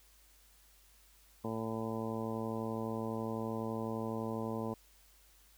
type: harmonic tone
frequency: 111.9 Hz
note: A2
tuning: 30 cents sharp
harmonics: 1 / 2 / 3 / 4 / 5 / 6 / 7 / 8 / 9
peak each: -43 / -39 / -44 / -42 / -45 / -50 / -49 / -49 / -47 dBFS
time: 1.44-4.74 s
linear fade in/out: 5 ms
effects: added 50 Hz sine -65 dBFS peak until 5.57 s + white hiss -65 dBFS RMS until 5.57 s